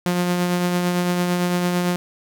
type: tone with tremolo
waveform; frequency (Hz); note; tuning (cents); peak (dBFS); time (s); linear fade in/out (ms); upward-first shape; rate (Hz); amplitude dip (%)
sawtooth; 177.4; F3; +27; -13; 0.06-1.96; 0; triangle; 8.9; 35
effects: none